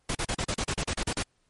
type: noise bursts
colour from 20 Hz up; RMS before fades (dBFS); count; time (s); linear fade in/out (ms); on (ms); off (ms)
pink; -29; 12; 0.09-1.229; 5; 61; 37
effects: pink hiss -71 dBFS RMS until 1.49 s + MP3 48 kbps